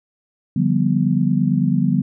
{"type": "chord", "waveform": "sine", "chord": "G dominant seventh", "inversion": "second", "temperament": "just", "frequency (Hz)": [147, 176.4, 196, 245], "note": ["D3", "F3", "G3", "B3"], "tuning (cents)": [2, 18, 0, -14], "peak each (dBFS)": -20, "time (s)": [0.56, 2.02], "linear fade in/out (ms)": 5, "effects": []}